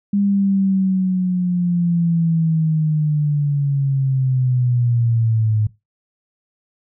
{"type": "linear sweep", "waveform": "sine", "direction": "down", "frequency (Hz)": [202.3, 106.4], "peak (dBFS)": -14, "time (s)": [0.13, 5.67], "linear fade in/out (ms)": 5, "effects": ["noise-tail reverb RT60 0.2 s tail -18 dB re dry"]}